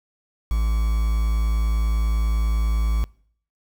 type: tone with quantisation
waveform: triangle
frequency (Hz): 55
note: A1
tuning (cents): 0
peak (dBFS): -16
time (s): 0.51-3.04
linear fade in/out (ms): 0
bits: 6
effects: noise-tail reverb RT60 0.6 s tail -24 dB re dry